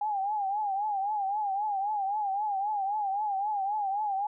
sine tone with vibrato, 813 Hz, G#5, 37 cents flat, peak -27 dBFS, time 0.01-4.27 s, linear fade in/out 5 ms, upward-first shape triangle, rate 3.8 Hz, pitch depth 120 cents each way, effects none

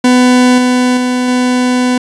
40% pulse tone with level steps, 250 Hz, B3, 21 cents sharp, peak -4 / -7 / -10 / -8 dBFS, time 0.04-1.98 s, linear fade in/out 5 ms, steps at 0.58 / 0.97 / 1.28 s, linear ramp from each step 2 ms, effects resampled to 22050 Hz + 7-bit

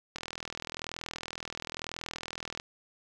click train, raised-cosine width 0.2 ms, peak -19 dBFS, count 101, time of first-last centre 0.16-2.599 s, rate 41 Hz, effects none

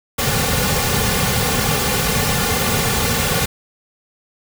pink noise with comb filter, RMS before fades -18 dBFS, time 0.18-3.46 s, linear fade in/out 10 ms, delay 3.1 ms, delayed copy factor -0.8, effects none

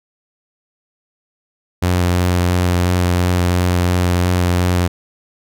sawtooth tone with vibrato, 89.2 Hz, F2, 37 cents sharp, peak -9 dBFS, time 1.82-4.88 s, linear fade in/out 10 ms, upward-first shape sine, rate 2.9 Hz, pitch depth 15 cents each way, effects none

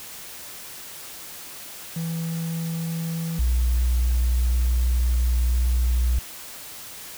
triangle tone pair in turn, 164.81 / 60.9 Hz, E3 / B1, 0 / -24 cents, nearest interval octave + perfect fourth, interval 1724 cents, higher first, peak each -23 / -14 dBFS, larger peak second, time 1.96-3.39 / 3.39-6.19 s, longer second, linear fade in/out 5 ms, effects tanh soft clip ceiling -15 dBFS + white hiss -39 dBFS RMS until 7.17 s

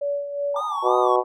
sine tone with tremolo, 571 Hz, D5, 49 cents flat, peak -21 dBFS, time 0.01-0.61 s, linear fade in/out 10 ms, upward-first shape sine, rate 2.7 Hz, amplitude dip 60%
white band-pass noise, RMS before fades -32 dBFS, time 0.54-0.99 s, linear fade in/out 5 ms, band 820 to 950 Hz, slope 96 dB/octave
triangle tone with vibrato, 1174.7 Hz, D6, in tune, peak -23 dBFS, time 0.56-1.16 s, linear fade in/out 2 ms, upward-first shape sine, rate 3 Hz, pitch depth 100 cents each way
harmonic tone, 123.9 Hz, B2, 6 cents sharp, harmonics 3 / 4 / 5 / 6 / 7 / 8 / 9, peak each -22 / -23 / -24 / -25 / -25 / -26 / -27 dBFS, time 0.82-1.24 s, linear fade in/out 50 ms
effects none

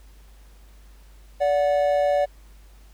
triangle tone pair together, 579 / 733.3 Hz, D5 / F#5, -25 / -16 cents, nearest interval major third, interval 409 cents, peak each -17 / -22 dBFS, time 1.4-2.26 s, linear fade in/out 20 ms, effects added 50 Hz sine -46 dBFS peak until 2.93 s + pink hiss -58 dBFS RMS until 2.93 s

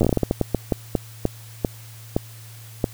slowing click train, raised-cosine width 2 ms, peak -5 dBFS, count 18, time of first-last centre 0.01-2.842 s, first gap 9 ms, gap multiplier 1.31, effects added 112 Hz sine -40 dBFS peak until 2.93 s + white hiss -46 dBFS RMS until 2.93 s

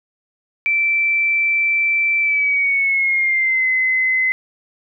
sine tone with pitch glide, 2334 to 2044 Hz, D7 to C7, -11 to -41 cents, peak -14 dBFS, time 0.66-4.32 s, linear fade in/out 0 ms, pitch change -230 cents, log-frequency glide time 2.2-3.67 s, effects none

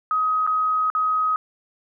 sine tone with dropouts, 1262 Hz, D#6, 24 cents sharp, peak -18 dBFS, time 0.11-1.36 s, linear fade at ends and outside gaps 1 ms, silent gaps 0.466-0.474 / 0.901-0.95 s, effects none

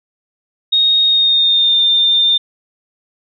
sine tone with pitch glide, 3729 to 3606 Hz, A#7 to A7, 0 to +42 cents, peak -9 dBFS, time 0.72-2.38 s, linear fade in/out 10 ms, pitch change -58 cents, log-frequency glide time 1.06-1.8 s, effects none

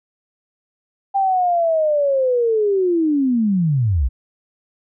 sine linear sweep, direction down, 795 to 53.9 Hz, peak -14 dBFS, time 1.14-4.09 s, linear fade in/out 20 ms, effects none

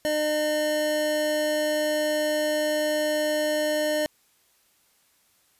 square tone pair together, 303.5 / 607 Hz, D#4 / D#5, -43 / -43 cents, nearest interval octave, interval 1200 cents, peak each -31 / -24 dBFS, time 0.05-4.06 s, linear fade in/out 0 ms, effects white hiss -64 dBFS RMS until 5.59 s + resampled to 32000 Hz

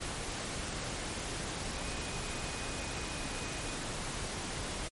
sine tone in noise, 2489 Hz, D#7, in tune, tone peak -49 dBFS, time 1.75-3.77 s, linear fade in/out 20 ms, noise pink, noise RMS -38 dBFS, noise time 0-4.89 s, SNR -14 dB, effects MP3 48 kbps

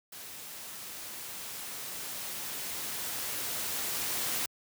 white noise with level ramp, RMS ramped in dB -45 to -32 dBFS, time 0.12-4.46 s, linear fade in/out 5 ms, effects high-pass 80 Hz 12 dB/octave

